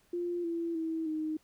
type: tone with pitch steps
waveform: sine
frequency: 349.2 / 336.1 / 323.6 / 311.5 Hz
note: F4 / E4 / E4 / D#4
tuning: 0 / +34 / -32 / +2 cents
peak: -31 dBFS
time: 0.13-1.37 s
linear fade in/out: 5 ms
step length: 310 ms
effects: pink hiss -68 dBFS RMS until 1.43 s